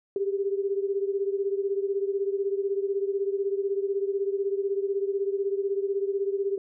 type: beating tone pair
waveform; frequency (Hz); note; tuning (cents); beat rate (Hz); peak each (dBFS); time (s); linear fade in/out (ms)
sine; 392.5 / 408.5; G4 / G#4; +2 / -29; 16; -26 / -30; 0.16-6.58; 2
effects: none